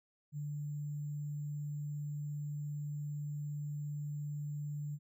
sine tone with sample-and-hold, 147.1 Hz, D3, 3 cents sharp, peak -37 dBFS, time 0.32-4.99 s, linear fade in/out 50 ms, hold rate 7350 Hz, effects none

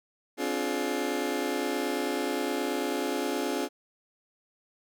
30% pulse chord, D half-diminished seventh, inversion third, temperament just, 264.3 / 293.7 / 352.4 / 422.9 Hz, C4 / D4 / F4 / Ab4, +18 / 0 / +16 / +31 cents, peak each -31 dBFS, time 0.37-3.69 s, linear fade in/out 50 ms, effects none

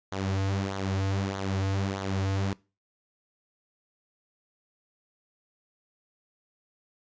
sawtooth tone with flanger, 97 Hz, G2, 18 cents flat, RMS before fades -29 dBFS, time 0.12-2.53 s, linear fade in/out 0 ms, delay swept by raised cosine 0.38 to 5.28 ms, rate 1.6 Hz, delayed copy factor -0.65, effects noise-tail reverb RT60 0.3 s tail -22 dB re dry + resampled to 16000 Hz

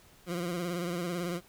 20% pulse tone with vibrato, 174.61 Hz, F3, in tune, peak -27 dBFS, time 0.26-1.41 s, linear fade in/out 50 ms, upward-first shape sine, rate 18 Hz, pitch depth 62 cents each way, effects pink hiss -59 dBFS RMS until 1.48 s

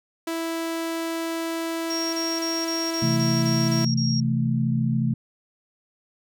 sawtooth tone, 329.6 Hz, E4, in tune, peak -22 dBFS, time 0.27-3.85 s, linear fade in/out 5 ms
sine tone bursts, 5588 Hz, F8, in tune, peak -27 dBFS, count 9, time 1.9-4.202 s, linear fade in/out 5 ms, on 230 ms, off 29 ms
sine chord, A minor, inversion first, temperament equal with one note detuned, 130.81 / 164.81 / 221.8 Hz, C3 / E3 / A3, 0 / 0 / +14 cents, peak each -23 / -27 / -24 dBFS, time 3.02-5.14 s, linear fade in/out 5 ms
effects none

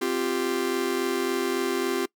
45% pulse chord, C suspended fourth, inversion none, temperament just, 261.6 / 348.8 / 392.4 Hz, C4 / F4 / G4, 0 / -2 / +2 cents, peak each -31 / -28 / -28 dBFS, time 0.01-2.06 s, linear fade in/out 10 ms, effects noise-tail reverb RT60 0.1 s tail -23 dB re dry

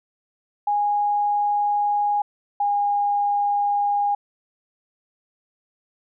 sine tone pair in turn, 824 / 815.9 Hz, G#5 / G#5, -14 / -31 cents, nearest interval unison, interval 17 cents, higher first, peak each -18 / -18 dBFS, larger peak neither, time 0.67-2.22 / 2.6-4.15 s, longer neither, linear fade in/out 5 ms, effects none

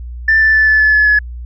sine tone with pitch steps, 1774 / 1761.7 / 1749.6 / 1737.5 / 1725.5 / 1713.6 / 1701.7 Hz, A6 / A6 / A6 / A6 / A6 / A6 / G#6, +14 / +2 / -10 / -22 / -34 / -46 / +42 cents, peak -6 dBFS, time 0.28-1.19 s, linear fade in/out 5 ms, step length 130 ms, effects tanh soft clip ceiling -3 dBFS + added 60 Hz sine -24 dBFS peak until 1.45 s

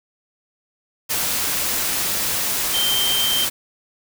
sine tone in noise, 3136 Hz, G7, in tune, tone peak -19 dBFS, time 2.73-3.46 s, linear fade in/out 20 ms, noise white, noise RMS -22 dBFS, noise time 1.09-3.5 s, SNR 0 dB, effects none

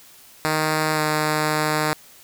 5% pulse tone with pitch glide, 155.56 to 153.33 Hz, D#3 to D#3, 0 to -25 cents, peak -8 dBFS, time 0.45-1.93 s, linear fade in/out 0 ms, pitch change -25 cents, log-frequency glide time 0.94-1 s, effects white hiss -48 dBFS RMS until 2.23 s

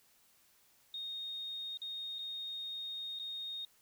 sine tone with dropouts, 3708 Hz, A#7, 10 cents flat, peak -39 dBFS, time 0.94-3.65 s, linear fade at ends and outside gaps 2 ms, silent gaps 1.773-1.817 / 2.186-2.19 / 3.19-3.196 s, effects white hiss -68 dBFS RMS until 3.81 s

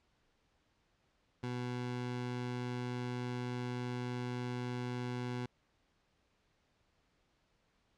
20% pulse tone, 123.47 Hz, B2, in tune, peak -32 dBFS, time 1.43-5.46 s, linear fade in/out 5 ms, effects pink hiss -75 dBFS RMS until 7.97 s + low-pass 5000 Hz 12 dB/octave

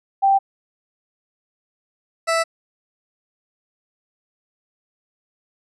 sine / 20% pulse tone pair in turn, 784 / 659.3 Hz, G5 / E5, 0 / 0 cents, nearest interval minor third, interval 300 cents, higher first, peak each -12 dBFS, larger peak neither, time 0.22-0.39 / 2.27-2.44 s, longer neither, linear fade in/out 20 ms, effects resampled to 24000 Hz

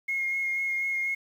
sine tone with vibrato, 2151 Hz, C7, 47 cents sharp, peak -25 dBFS, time 0.08-1.15 s, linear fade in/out 10 ms, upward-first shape sine, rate 4.1 Hz, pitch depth 14 cents each way, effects tanh soft clip ceiling -21 dBFS + 9-bit

